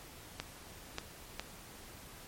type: clicks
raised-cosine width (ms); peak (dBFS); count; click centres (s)
0.2; -19; 3; 0.4 / 0.984 / 1.396
effects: pink hiss -52 dBFS RMS until 2.27 s + MP3 64 kbps